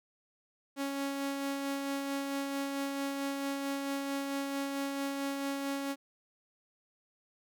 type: tone with tremolo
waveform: sawtooth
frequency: 277.2 Hz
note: C#4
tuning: in tune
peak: -28 dBFS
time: 0.76-5.96 s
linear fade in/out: 50 ms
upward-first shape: sine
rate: 4.5 Hz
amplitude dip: 30%
effects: none